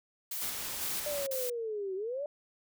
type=noise bursts; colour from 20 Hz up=blue; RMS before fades=-37 dBFS; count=3; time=0.31-1.5 s; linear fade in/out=5 ms; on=190 ms; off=310 ms
type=noise; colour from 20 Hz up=white; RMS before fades=-38 dBFS; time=0.41-1.27 s; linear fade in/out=10 ms
type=linear two-way sweep; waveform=sine; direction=down then up; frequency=599 to 370 to 599 Hz; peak=-33 dBFS; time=1.06-2.26 s; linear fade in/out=2 ms; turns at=1.95 s
effects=none